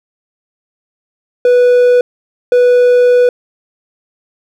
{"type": "tone bursts at uneven times", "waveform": "triangle", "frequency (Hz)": 492.1, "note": "B4", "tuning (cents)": -6, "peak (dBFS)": -3, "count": 2, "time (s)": [[1.45, 2.01], [2.52, 3.29]], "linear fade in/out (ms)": 2, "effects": []}